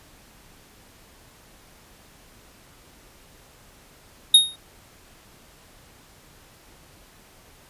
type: tone with exponential decay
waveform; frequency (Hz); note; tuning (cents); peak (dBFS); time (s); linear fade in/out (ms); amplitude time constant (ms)
square; 3729; A#7; 0; -7; 4.34-4.56; 5; 47
effects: pink hiss -52 dBFS RMS until 7.69 s + resampled to 32000 Hz

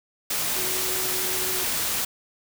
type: tone in noise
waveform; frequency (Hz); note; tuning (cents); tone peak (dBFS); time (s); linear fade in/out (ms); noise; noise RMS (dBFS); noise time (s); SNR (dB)
sine; 371.2; F#4; +6; -35; 0.56-1.64; 5; white; -26; 0.3-2.05; -12
effects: none

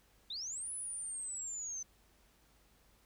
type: linear two-way sweep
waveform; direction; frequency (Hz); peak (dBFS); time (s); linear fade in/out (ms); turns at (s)
sine; up then down; 3510 to 10170 to 6070; -39; 0.3-1.83; 5; 0.72
effects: added 50 Hz sine -70 dBFS peak until 3.05 s + pink hiss -69 dBFS RMS until 3.05 s

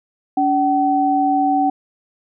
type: tone pair together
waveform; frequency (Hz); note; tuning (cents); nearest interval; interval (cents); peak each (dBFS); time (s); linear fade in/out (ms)
sine; 285.6 / 761; D4 / F#5; -48 / +48; octave + perfect fourth; 1696; -18 / -15; 0.37-1.7; 5
effects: none

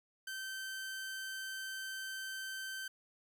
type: tone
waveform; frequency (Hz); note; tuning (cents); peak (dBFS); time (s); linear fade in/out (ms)
sawtooth; 1548; G6; -22; -37; 0.27-2.88; 5
effects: none

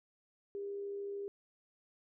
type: tone with amplitude modulation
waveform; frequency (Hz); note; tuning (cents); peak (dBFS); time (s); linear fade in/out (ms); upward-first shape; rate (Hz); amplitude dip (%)
sine; 401.4; G4; +41; -37; 0.55-1.28; 0; sine; 73.4; 25
effects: none

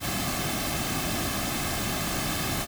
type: noise with comb filter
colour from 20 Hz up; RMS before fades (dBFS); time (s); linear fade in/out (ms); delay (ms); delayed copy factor
pink; -29; 0-2.67; 50; 2.1; -0.6
effects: none

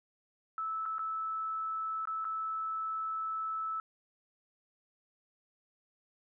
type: tone with dropouts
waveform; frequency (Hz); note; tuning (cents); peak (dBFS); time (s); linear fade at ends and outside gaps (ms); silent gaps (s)
sine; 1309; E6; -13; -33; 0.58-3.8; 1; 0.855-0.86 / 0.983-0.992 / 2.054-2.073 / 2.245-2.251
effects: none

